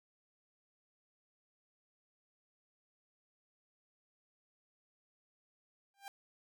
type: tone with exponential growth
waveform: sawtooth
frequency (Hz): 794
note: G5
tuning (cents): +22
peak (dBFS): -38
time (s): 5.94-6.08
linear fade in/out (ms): 1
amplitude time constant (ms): 29
effects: none